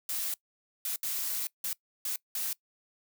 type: noise bursts at uneven times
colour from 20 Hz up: blue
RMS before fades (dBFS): -33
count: 6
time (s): 0.09-0.34 / 0.85-0.96 / 1.03-1.47 / 1.64-1.73 / 2.05-2.16 / 2.35-2.53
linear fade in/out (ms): 2
effects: noise-tail reverb RT60 0.1 s tail -22 dB re dry